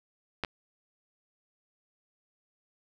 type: clicks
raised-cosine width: 0.3 ms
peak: -14 / -20 dBFS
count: 2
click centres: 0.437 / 0.448 s
effects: none